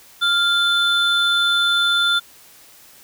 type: tone pair together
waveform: triangle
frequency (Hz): 1396.9 / 3520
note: F6 / A7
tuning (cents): 0 / 0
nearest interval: octave + major third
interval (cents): 1600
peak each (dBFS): -16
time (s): 0.21-2.2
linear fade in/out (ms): 20
effects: white hiss -47 dBFS RMS until 3.03 s